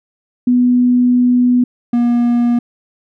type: tone pair in turn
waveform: sine / triangle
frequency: 246.9 / 239.2 Hz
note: B3 / A#3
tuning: 0 / +45 cents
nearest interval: minor second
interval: 55 cents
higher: first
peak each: -8 / -8 dBFS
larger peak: neither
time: 0.47-1.64 / 1.93-2.59 s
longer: first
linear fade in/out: 5 ms
effects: none